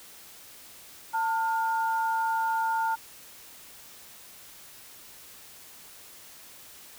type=tone pair together; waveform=sine; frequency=898 / 1417.5 Hz; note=A5 / F6; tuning=+35 / +25 cents; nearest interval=minor sixth; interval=790 cents; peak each=-25 / -32 dBFS; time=1.13-2.96 s; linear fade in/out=20 ms; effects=white hiss -49 dBFS RMS until 6.98 s